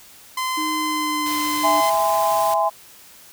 sawtooth tone, 1031 Hz, C6, 26 cents flat, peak -18 dBFS, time 0.37-1.9 s, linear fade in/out 5 ms
triangle tone with pitch glide, 311.1 to 301.2 Hz, D#4 to D4, 0 to +44 cents, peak -24 dBFS, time 0.57-1.81 s, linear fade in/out 10 ms, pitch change -56 cents, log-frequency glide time 0.78-1.23 s
white noise, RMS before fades -31 dBFS, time 1.26-2.54 s, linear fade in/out 2 ms
sine chord, E augmented, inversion none, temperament just, 659.3 / 824.1 / 1030.1 Hz, E5 / G#5 / B#5, 0 / -14 / -27 cents, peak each -21 / -20 / -21 dBFS, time 1.63-2.7 s, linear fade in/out 20 ms
effects white hiss -46 dBFS RMS until 3.32 s

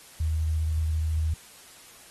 sine tone, 79 Hz, D#2, 27 cents sharp, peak -23 dBFS, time 0.2-1.34 s, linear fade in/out 5 ms, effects white hiss -50 dBFS RMS until 2.1 s + AAC 32 kbps

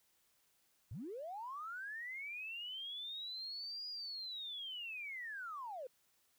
triangle linear two-way sweep, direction up then down, 79.5 to 4923 to 479.8 Hz, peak -39 dBFS, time 0.91-5.87 s, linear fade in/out 5 ms, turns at 3.88 s, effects tanh soft clip ceiling -41 dBFS + white hiss -75 dBFS RMS until 6.38 s

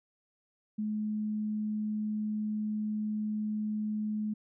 sine tone, 213 Hz, G#3, 44 cents sharp, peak -30 dBFS, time 0.78-4.34 s, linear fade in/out 10 ms, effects none

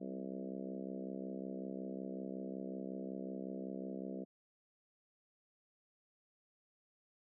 harmonic tone with a mistuned harmonic, 65.41 Hz, C2, in tune, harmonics 3 / 4 / 5 / 6 / 7 / 8 / 9 / 10, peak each -45 / -47 / -49 / -51 / -52 / -53 / -54 / -55 dBFS, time 0-4.25 s, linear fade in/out 20 ms, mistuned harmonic 3, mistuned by -31 cents, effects none

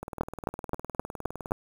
two click trains, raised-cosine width 1 ms, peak -12 / -22 dBFS, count 6 / 30, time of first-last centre 0.21-1.519 / 0.03-1.51 s, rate 3.82 / 19.6 Hz, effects 7-bit

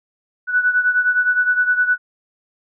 sine beating tone pair, 1480 / 1489.7 Hz, F#6 / F#6, 0 / +11 cents, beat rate 9.7 Hz, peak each -15 / -20 dBFS, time 0.47-1.98 s, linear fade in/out 50 ms, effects none

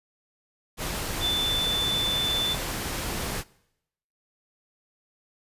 sine tone in noise, 3520 Hz, A7, in tune, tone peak -23 dBFS, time 1.2-2.57 s, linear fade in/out 50 ms, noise pink, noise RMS -31 dBFS, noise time 0.77-3.44 s, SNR +5 dB, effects noise-tail reverb RT60 0.8 s tail -22 dB re dry + resampled to 32000 Hz

